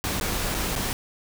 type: noise with dropouts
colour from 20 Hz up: pink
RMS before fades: -27 dBFS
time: 0.04-0.93 s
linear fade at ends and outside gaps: 0 ms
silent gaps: 0.199-0.211 / 0.543-0.548 / 0.754-0.761 s
effects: none